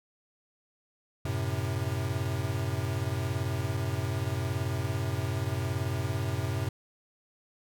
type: chord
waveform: square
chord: F# diminished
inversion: none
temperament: equal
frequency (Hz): 92.5 / 110 / 130.81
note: F#2 / A2 / C3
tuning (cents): 0 / 0 / 0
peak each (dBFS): -34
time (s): 1.25-6.69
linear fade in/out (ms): 5
effects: none